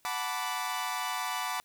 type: chord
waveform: sawtooth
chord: B minor seventh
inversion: second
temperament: equal with one note detuned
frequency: 740 / 880 / 987.8 / 1165.9 Hz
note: F#5 / A5 / B5 / D6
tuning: 0 / 0 / 0 / -13 cents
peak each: -34 / -35 / -32 / -33 dBFS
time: 0.05-1.6 s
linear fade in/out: 0 ms
effects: white hiss -67 dBFS RMS until 1.64 s